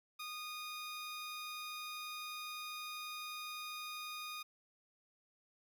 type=tone; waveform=15% pulse; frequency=1231 Hz; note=D#6; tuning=19 cents flat; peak=-37 dBFS; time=0.19-4.43 s; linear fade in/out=10 ms; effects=none